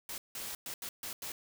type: noise bursts at uneven times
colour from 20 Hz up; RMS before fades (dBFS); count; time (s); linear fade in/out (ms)
white; -41; 6; 0.09-0.18 / 0.35-0.55 / 0.66-0.74 / 0.82-0.89 / 1.03-1.13 / 1.22-1.32; 2
effects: none